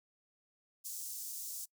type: high-pass noise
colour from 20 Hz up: pink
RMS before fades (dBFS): -43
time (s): 0.84-1.66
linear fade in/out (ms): 20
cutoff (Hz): 6100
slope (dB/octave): 24
effects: noise-tail reverb RT60 0.1 s tail -24 dB re dry